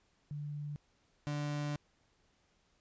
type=tone pair in turn; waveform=sine / 35% pulse; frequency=146.83 / 146.83 Hz; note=D3 / D3; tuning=0 / 0 cents; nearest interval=unison; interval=0 cents; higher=neither; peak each=-38 / -33 dBFS; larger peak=second; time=0.31-0.76 / 1.27-1.76 s; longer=second; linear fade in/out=0 ms; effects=pink hiss -73 dBFS RMS until 2.8 s + resampled to 16000 Hz